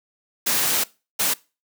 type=noise bursts at uneven times; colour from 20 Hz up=white; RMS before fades=-21 dBFS; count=2; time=0.46-0.84 / 1.19-1.34 s; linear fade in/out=10 ms; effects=noise-tail reverb RT60 0.3 s tail -22 dB re dry + high-pass 150 Hz 12 dB/octave